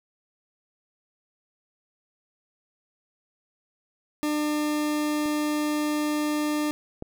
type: tone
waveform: 40% pulse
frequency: 300 Hz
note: D4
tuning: 37 cents sharp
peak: -23 dBFS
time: 4.23-6.71 s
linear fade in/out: 0 ms
type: clicks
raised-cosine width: 2 ms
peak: -29 / -21 dBFS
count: 2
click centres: 5.258 / 7.024 s
effects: none